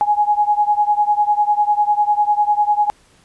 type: beating tone pair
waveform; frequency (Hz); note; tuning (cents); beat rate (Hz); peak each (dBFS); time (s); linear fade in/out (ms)
sine; 830.6 / 840.6; G#5 / G#5; 0 / +21; 10; -15 / -17; 0.01-2.9; 0
effects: pink hiss -53 dBFS RMS until 3.24 s + resampled to 24000 Hz